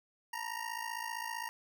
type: ring-modulated tone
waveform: 25% pulse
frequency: 932.3 Hz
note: A#5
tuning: in tune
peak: -31 dBFS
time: 0.33-1.49 s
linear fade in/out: 0 ms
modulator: 27.7 Hz
effects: none